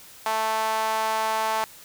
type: tone with high-pass filter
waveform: sawtooth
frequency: 220 Hz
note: A3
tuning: in tune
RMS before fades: -25 dBFS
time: 0.26-1.64 s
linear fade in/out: 0 ms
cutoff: 850 Hz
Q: 3.3
effects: white hiss -47 dBFS RMS until 1.84 s